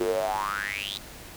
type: tone with high-pass filter sweep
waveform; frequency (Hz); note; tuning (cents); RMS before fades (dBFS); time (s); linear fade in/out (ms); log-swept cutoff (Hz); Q
square; 50; G1; +35; -29; 0-0.98; 5; 360 to 4000; 9.8
effects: pink hiss -44 dBFS RMS until 1.36 s

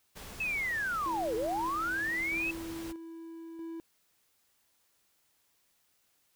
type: noise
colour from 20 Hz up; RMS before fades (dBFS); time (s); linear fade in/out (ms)
pink; -46; 0.15-2.93; 20
type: linear two-way sweep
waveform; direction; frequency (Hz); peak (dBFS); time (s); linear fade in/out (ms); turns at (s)
sine; down then up; 2637 to 415.3 to 2637; -30; 0.4-2.51; 5; 1.35
type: tone with tremolo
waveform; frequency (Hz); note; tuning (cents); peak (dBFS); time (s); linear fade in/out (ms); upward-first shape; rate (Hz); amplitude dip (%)
triangle; 329.6; E4; 0; -36; 1.06-3.8; 0; square; 0.79; 40
effects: white hiss -72 dBFS RMS until 6.35 s

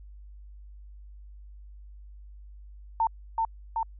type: tone with echo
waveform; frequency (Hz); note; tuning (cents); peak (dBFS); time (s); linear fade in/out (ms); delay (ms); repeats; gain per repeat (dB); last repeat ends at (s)
sine; 901; A5; +41; -21; 3-3.07; 2; 380; 2; -2; 3.83
effects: added 50 Hz sine -44 dBFS peak until 3.99 s

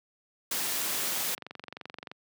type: noise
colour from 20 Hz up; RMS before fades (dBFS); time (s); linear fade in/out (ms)
white; -31; 0.51-1.35; 5
type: click train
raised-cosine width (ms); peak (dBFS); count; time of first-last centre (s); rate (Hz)
0.3; -24; 30; 0.86-2.115; 23.1
effects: high-pass 150 Hz 12 dB/octave

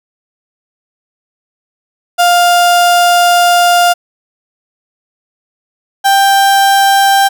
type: tone pair in turn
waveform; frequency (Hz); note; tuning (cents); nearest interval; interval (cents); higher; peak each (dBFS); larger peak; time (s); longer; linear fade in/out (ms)
35% pulse; 702 / 788; F5 / G5; +9 / +9; major second; 200; second; -4; neither; 2.18-3.94 / 6.04-7.29; first; 20
effects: none

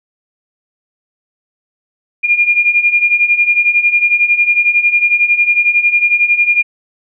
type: beating tone pair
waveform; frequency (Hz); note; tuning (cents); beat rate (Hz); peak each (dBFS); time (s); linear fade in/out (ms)
sine; 2408 / 2419; D7 / D#7; +43 / -49; 11; -14 / -10; 2.23-6.63; 20
effects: none

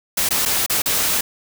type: noise with dropouts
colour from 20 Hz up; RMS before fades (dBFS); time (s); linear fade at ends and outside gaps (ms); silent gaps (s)
white; -19; 0.17-1.21; 5; 0.29-0.307 / 0.453-0.458 / 0.663-0.697 / 0.82-0.858
effects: none

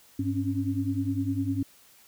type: tone cluster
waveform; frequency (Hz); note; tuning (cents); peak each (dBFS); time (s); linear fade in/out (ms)
sine; 101.3 / 269.7 / 279.6; G#2 / C#4 / C#4; -43 / -47 / +15; -30; 0.19-1.63; 5
effects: white hiss -57 dBFS RMS until 2.07 s

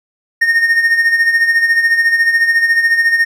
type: tone with tremolo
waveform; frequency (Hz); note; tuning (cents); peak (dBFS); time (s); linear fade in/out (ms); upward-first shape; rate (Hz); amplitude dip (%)
triangle; 1841; A#6; -22; -5; 0.41-3.25; 10; sine; 14; 60
effects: none

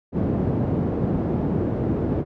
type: band-pass noise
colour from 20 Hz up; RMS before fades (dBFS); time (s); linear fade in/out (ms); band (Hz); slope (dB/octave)
pink; -23; 0.12-2.25; 50; 110 to 380; 12
effects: none

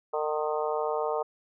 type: harmonic tone with a mistuned harmonic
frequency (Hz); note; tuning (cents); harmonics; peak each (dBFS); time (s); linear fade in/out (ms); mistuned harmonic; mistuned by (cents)
152.3; D#3; -37; 3 / 4 / 5 / 6 / 7 / 8; -30 / -32 / -34 / -36 / -37 / -38; 0.13-1.23; 10; 8; +28
effects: none

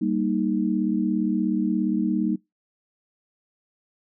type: chord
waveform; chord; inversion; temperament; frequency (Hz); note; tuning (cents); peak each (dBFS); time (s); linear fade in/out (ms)
sine; Eb major; first; equal; 196 / 233.1 / 311.1; G3 / Bb3 / Eb4; 0 / 0 / 0; -25; 0.01-2.36; 10
effects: noise-tail reverb RT60 0.2 s tail -24 dB re dry

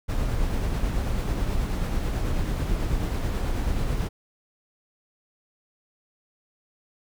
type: noise with tremolo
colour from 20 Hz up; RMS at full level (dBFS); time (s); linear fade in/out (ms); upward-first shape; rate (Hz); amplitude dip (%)
brown; -24; 0.08-4.09; 20; triangle; 9.2; 30
effects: none

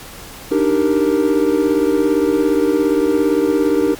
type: chord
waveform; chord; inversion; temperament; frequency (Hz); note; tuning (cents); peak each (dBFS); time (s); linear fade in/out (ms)
triangle; Eb major seventh; third; equal; 293.7 / 311.1 / 392 / 466.2; D4 / Eb4 / G4 / Bb4; 0 / 0 / 0 / 0; -16; 0.51-3.95; 10
effects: pink hiss -35 dBFS RMS until 3.99 s + MP3 96 kbps

